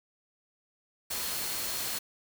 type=tone in noise; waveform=sine; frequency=4288 Hz; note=C8; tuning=42 cents sharp; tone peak=-43 dBFS; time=1.1-1.99 s; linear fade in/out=10 ms; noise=white; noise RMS=-34 dBFS; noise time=1.1-1.99 s; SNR=-12 dB; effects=none